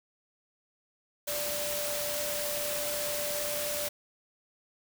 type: tone in noise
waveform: sine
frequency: 588 Hz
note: D5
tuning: 2 cents sharp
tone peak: -35 dBFS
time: 1.27-3.89 s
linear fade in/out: 10 ms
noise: white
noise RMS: -34 dBFS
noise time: 1.27-3.89 s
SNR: -4 dB
effects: none